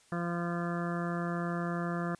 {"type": "harmonic tone", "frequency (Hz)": 172.2, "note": "F3", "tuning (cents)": -24, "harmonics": [1, 2, 3, 4, 6, 7, 8, 9, 10], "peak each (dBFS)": [-33, -39, -43, -41, -45, -42, -44, -48, -45], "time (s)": [0.12, 2.15], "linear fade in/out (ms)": 2, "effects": ["white hiss -63 dBFS RMS until 2.19 s", "resampled to 22050 Hz"]}